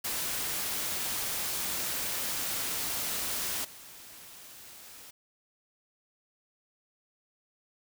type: noise with level steps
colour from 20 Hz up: white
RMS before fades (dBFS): -33 / -49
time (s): 0.04-5.11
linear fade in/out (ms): 10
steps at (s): 3.64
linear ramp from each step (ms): 10
effects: none